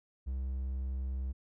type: tone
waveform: triangle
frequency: 65.41 Hz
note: C2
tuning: in tune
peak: -31 dBFS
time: 0.26-1.33 s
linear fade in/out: 20 ms
effects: none